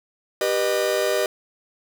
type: chord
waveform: 45% pulse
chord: G augmented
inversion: none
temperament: just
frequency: 392 / 490 / 612.5 Hz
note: G4 / B4 / D#5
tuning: 0 / -14 / -27 cents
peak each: -25 / -25 / -23 dBFS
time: 0.41-1.26 s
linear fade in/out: 2 ms
effects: none